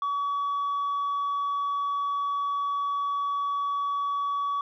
sine tone, 1135 Hz, C#6, 41 cents sharp, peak -23 dBFS, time 0.02-4.61 s, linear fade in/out 2 ms, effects tanh soft clip ceiling -24 dBFS

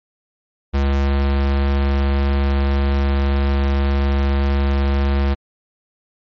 square tone, 69.3 Hz, C#2, in tune, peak -15 dBFS, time 0.73-5.35 s, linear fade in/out 20 ms, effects low-pass 4000 Hz 12 dB/octave + MP3 32 kbps

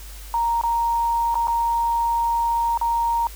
sine tone with dropouts, 932.3 Hz, A#5, in tune, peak -18 dBFS, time 0.34-3.27 s, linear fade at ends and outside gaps 1 ms, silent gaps 0.613-0.636 / 1.344-1.354 / 1.472-1.481 / 2.775-2.813 s, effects added 50 Hz sine -36 dBFS peak until 3.35 s + white hiss -43 dBFS RMS until 3.35 s

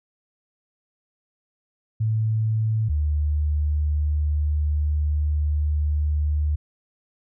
sine tone pair in turn, 110 / 74.78 Hz, A2 / D2, 0 / +32 cents, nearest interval perfect fifth, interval 668 cents, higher first, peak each -19 dBFS, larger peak neither, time 2-2.89 / 2.89-6.56 s, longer second, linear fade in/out 10 ms, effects none

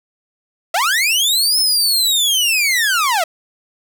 sawtooth linear two-way sweep, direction up then down, 622.3 to 5274 to 622.3 Hz, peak -10 dBFS, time 0.74-3.24 s, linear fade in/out 5 ms, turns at 1.59 s, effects none

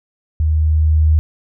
sine tone with level ramp, 77.78 Hz, D#2, in tune, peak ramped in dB -12 to -8 dBFS, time 0.4-1.19 s, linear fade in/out 0 ms, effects none

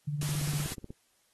sine tone with tremolo, 146.83 Hz, D3, in tune, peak -28 dBFS, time 0.07-0.67 s, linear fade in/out 10 ms, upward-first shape sine, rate 17 Hz, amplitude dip 50%
white noise, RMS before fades -38 dBFS, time 0.21-0.74 s, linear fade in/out 5 ms
click train, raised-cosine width 3 ms, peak -28 dBFS, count 12, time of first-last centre 0.23-0.905 s, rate 16.3 Hz
effects white hiss -70 dBFS RMS until 1.33 s + AAC 32 kbps

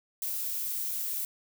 violet noise, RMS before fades -33 dBFS, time 0.22-1.25 s, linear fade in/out 2 ms, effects none

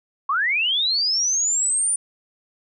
sine linear sweep, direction up, 1046.5 to 9397 Hz, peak -18 dBFS, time 0.29-1.96 s, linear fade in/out 5 ms, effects none

